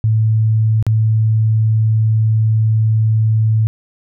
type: tone with dropouts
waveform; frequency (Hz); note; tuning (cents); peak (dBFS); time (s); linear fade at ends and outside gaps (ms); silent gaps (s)
sine; 110; A2; 0; -10; 0.04-3.67; 0; 0.826-0.866
effects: none